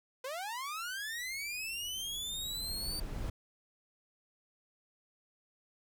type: linear sweep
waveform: sawtooth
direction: up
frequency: 493.9 to 4630 Hz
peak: -34 dBFS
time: 0.24-3 s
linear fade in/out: 5 ms
type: noise with exponential growth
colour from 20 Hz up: brown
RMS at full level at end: -35 dBFS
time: 0.81-3.3 s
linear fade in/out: 5 ms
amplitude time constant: 540 ms
effects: none